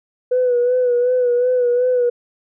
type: tone with vibrato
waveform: sine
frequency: 493.9 Hz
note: B4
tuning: in tune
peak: -12 dBFS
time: 0.31-2.1 s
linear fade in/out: 10 ms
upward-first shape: sine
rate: 2.7 Hz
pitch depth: 42 cents each way
effects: tanh soft clip ceiling -9 dBFS